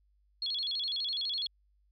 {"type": "tone with vibrato", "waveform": "sine", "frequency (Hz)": 3803, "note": "A#7", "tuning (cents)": 34, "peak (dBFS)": -31, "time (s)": [0.42, 1.47], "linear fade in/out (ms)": 2, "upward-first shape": "square", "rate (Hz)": 12, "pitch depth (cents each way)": 210, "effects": ["added 50 Hz sine -66 dBFS peak until 1.91 s"]}